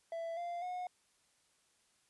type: tone with pitch steps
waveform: triangle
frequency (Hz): 665 / 694 / 724.4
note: E5 / F5 / F#5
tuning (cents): +15 / -11 / -37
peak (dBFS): -36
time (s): 0.12-0.87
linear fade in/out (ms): 2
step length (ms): 250
effects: white hiss -73 dBFS RMS until 2.09 s + resampled to 24000 Hz